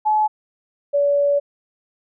sine tone pair in turn, 856 / 571.3 Hz, A5 / D5, -48 / -48 cents, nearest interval perfect fifth, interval 700 cents, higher first, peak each -14 dBFS, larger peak neither, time 0.05-0.28 / 0.93-1.4 s, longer second, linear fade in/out 20 ms, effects none

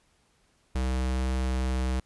square tone, 64.2 Hz, C2, 32 cents flat, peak -26 dBFS, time 0.75-2 s, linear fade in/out 5 ms, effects pink hiss -67 dBFS RMS until 2.05 s + resampled to 24000 Hz

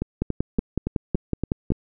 two click trains, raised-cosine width 3 ms, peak -11 / -9 dBFS, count 7 / 9, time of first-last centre 0.02-1.72 / 0.22-1.704 s, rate 3.53 / 5.39 Hz, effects none

